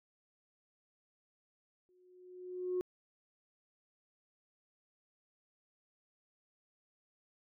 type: tone with exponential growth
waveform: sine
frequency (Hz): 363.7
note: F#4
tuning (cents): -30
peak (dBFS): -29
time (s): 1.89-2.81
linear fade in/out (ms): 0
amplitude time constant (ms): 200
effects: tanh soft clip ceiling -28 dBFS